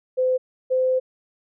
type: tone pair in turn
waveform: sine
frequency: 512 / 514.8 Hz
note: C5 / C5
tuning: -38 / -28 cents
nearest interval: unison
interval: 10 cents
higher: second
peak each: -17 dBFS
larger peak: neither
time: 0.17-0.38 / 0.7-1 s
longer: second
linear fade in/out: 20 ms
effects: none